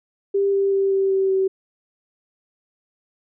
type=tone with pitch steps; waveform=sine; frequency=396.9 / 393.9 / 391 / 388.1 / 385.2 / 382.3 Hz; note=G4 / G4 / G4 / G4 / G4 / G4; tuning=+22 / +8 / -4 / -17 / -30 / -43 cents; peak=-16 dBFS; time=0.34-1.48 s; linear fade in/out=10 ms; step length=190 ms; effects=none